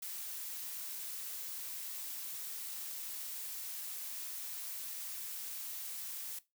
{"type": "noise", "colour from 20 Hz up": "blue", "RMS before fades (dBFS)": -43, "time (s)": [0.02, 6.39], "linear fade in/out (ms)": 5, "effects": ["noise-tail reverb RT60 0.2 s tail -17 dB re dry"]}